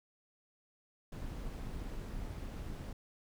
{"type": "noise with amplitude modulation", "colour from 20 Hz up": "brown", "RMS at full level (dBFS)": -40, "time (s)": [1.12, 2.93], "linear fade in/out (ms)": 5, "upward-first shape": "sine", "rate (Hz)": 231, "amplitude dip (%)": 45, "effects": []}